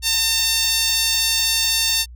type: tone with high-pass filter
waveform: sawtooth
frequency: 904 Hz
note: A5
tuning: 47 cents sharp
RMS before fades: -19 dBFS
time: 0.02-2.06 s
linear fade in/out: 50 ms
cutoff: 4000 Hz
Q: 1.4
effects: added 60 Hz sine -36 dBFS peak until 2.15 s